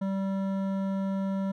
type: tone with hard clipping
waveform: triangle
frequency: 193.9 Hz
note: G3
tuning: 19 cents flat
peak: -29 dBFS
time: 0.01-1.52 s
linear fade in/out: 10 ms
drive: 16 dB
effects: none